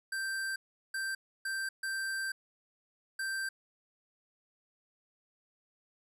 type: tone bursts at uneven times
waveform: square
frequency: 1568 Hz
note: G6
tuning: in tune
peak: -34 dBFS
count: 5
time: 0.12-0.56 / 0.94-1.15 / 1.45-1.69 / 1.83-2.32 / 3.19-3.49 s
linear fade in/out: 5 ms
effects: resampled to 32000 Hz

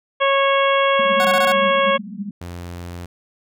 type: harmonic tone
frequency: 550 Hz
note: C#5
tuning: 14 cents flat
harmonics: 1 / 2 / 3 / 4 / 5 / 6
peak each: -17 / -18 / -25 / -24 / -27 / -26 dBFS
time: 0.2-1.98 s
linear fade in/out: 20 ms
type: band-pass noise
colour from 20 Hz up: white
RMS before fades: -30 dBFS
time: 0.99-2.31 s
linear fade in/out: 5 ms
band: 190 to 220 Hz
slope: 96 dB/octave
type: tone bursts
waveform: 25% pulse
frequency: 740 Hz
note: F#5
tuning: in tune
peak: -16 dBFS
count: 5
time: 1.2-1.518 s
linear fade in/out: 0 ms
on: 46 ms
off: 22 ms
type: tone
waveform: sawtooth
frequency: 87.31 Hz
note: F2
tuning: in tune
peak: -26 dBFS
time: 2.41-3.06 s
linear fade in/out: 5 ms
effects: none

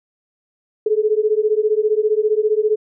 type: beating tone pair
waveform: sine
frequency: 421.2 / 436.2 Hz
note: G#4 / A4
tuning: +24 / -15 cents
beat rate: 15 Hz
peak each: -17 dBFS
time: 0.86-2.76 s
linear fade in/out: 5 ms
effects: none

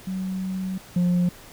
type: tone pair in turn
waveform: sine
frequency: 188 / 177.2 Hz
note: F#3 / F3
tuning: +28 / +25 cents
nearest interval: minor second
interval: 103 cents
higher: first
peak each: -25 / -15 dBFS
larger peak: second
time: 0.07-0.78 / 0.96-1.29 s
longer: first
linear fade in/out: 5 ms
effects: tanh soft clip ceiling -17 dBFS + pink hiss -46 dBFS RMS until 1.52 s

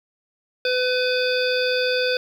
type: harmonic tone with a mistuned harmonic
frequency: 503 Hz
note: B4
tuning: 32 cents sharp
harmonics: 1 / 3 / 5 / 7 / 9 / 10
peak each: -21 / -26 / -28 / -29 / -31 / -31 dBFS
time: 0.65-2.17 s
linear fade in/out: 2 ms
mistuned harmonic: 10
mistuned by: -58 cents
effects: 8-bit

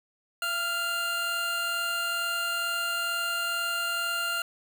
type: tone pair together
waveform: 25% pulse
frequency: 677.4 / 1397 Hz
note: E5 / F6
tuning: +47 / 0 cents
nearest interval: octave + minor second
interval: 1253 cents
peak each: -35 / -24 dBFS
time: 0.42-4.42 s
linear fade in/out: 2 ms
effects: none

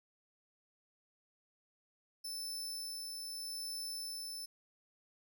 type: tone with tremolo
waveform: sawtooth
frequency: 5280 Hz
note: E8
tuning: 2 cents sharp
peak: -37 dBFS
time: 2.24-4.46 s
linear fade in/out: 10 ms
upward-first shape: sine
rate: 0.81 Hz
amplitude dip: 25%
effects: none

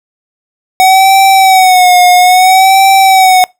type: tone with vibrato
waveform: square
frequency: 747 Hz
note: F#5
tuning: 16 cents sharp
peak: -3 dBFS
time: 0.8-3.44 s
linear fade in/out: 0 ms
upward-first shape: sine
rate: 0.6 Hz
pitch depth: 66 cents each way
effects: noise-tail reverb RT60 0.2 s tail -24 dB re dry

